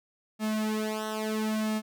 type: tone with flanger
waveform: sawtooth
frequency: 216.4 Hz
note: A3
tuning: 29 cents flat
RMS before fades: -30 dBFS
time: 0.39-1.82 s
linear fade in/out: 50 ms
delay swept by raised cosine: 2 to 4.2 ms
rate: 0.74 Hz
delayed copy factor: -0.9
effects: none